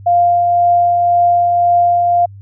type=tone with tremolo; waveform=sine; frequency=698.5 Hz; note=F5; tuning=in tune; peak=-7 dBFS; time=0.06-2.26 s; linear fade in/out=10 ms; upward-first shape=triangle; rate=1.9 Hz; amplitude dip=30%; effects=added 99 Hz sine -32 dBFS peak until 2.41 s